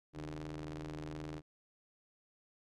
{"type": "ring-modulated tone", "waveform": "sawtooth", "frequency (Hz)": 78.8, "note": "D#2", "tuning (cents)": 23, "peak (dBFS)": -35, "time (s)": [0.13, 1.42], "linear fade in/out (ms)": 50, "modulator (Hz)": 225, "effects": ["low-pass 7000 Hz 12 dB/octave"]}